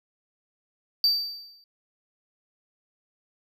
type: tone with exponential decay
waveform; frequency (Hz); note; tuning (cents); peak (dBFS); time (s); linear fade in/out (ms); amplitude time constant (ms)
triangle; 4641; D8; -21; -15; 1.04-1.64; 1; 130
effects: none